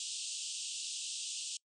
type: band-pass noise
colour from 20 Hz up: white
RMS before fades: -41 dBFS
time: 0-1.57 s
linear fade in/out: 2 ms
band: 2700 to 8800 Hz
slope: 96 dB/octave
effects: noise-tail reverb RT60 0.1 s tail -24 dB re dry